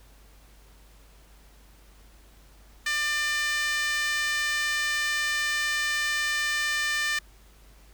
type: tone with high-pass filter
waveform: 5% pulse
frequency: 597 Hz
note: D5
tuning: 28 cents sharp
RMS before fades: -27 dBFS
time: 2.86-7.19 s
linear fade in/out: 5 ms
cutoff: 1600 Hz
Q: 7.4
effects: added 50 Hz sine -52 dBFS peak until 7.93 s + pink hiss -58 dBFS RMS until 7.93 s